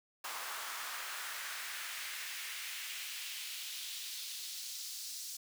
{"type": "noise with high-pass filter sweep", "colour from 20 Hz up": "pink", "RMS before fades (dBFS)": -43, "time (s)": [0.24, 5.37], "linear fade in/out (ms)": 5, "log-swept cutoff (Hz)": [1000, 5400], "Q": 1.6, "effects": []}